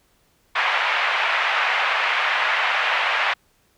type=band-pass noise; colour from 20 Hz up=white; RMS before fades=-21 dBFS; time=0.55-3.34 s; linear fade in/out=10 ms; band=700 to 2600 Hz; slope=24 dB/octave; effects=pink hiss -62 dBFS RMS until 3.77 s